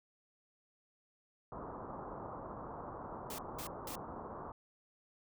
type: low-pass noise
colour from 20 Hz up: white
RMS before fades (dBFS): -46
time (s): 1.52-4.52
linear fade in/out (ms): 2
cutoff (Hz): 1200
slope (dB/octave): 48
type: noise bursts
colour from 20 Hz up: white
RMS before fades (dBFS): -46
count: 3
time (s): 3.3-3.955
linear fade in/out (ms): 2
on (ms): 85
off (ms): 200
effects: none